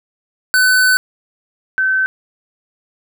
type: tone pair in turn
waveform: square / sine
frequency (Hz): 1508 / 1534.4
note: F#6 / G6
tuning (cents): +32 / -37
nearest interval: unison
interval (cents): 31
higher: second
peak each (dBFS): -10 / -12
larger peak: first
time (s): 0.54-0.97 / 1.78-2.06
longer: first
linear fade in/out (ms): 0
effects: none